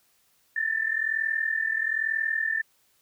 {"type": "tone pair together", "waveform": "sine", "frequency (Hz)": [1760, 1801.1], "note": ["A6", "A6"], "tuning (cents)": [0, 40], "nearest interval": "unison", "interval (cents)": 40, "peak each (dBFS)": -27, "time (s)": [0.56, 2.62], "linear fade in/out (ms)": 5, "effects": ["white hiss -66 dBFS RMS until 3.01 s"]}